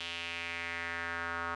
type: tone with band-pass filter sweep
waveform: square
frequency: 84.7 Hz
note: E2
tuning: 48 cents sharp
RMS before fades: -38 dBFS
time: 0-1.55 s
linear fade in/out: 5 ms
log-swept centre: 3100 to 1300 Hz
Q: 3.2
effects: resampled to 24000 Hz